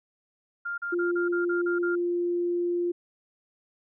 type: tone bursts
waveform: sine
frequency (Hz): 1400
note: F6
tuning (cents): +4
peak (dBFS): -29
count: 8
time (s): 0.65-1.956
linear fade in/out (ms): 10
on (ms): 130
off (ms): 38
type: tone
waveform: sine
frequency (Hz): 349.2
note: F4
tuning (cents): 0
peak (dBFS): -24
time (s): 0.92-2.92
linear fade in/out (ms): 10
effects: none